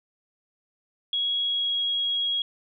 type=tone with pitch glide; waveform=sine; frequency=3322 to 3303 Hz; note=G#7 to G#7; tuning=0 to -10 cents; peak=-23 dBFS; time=1.13-2.42 s; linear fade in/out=2 ms; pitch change=-10 cents; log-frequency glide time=1.41-1.81 s; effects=none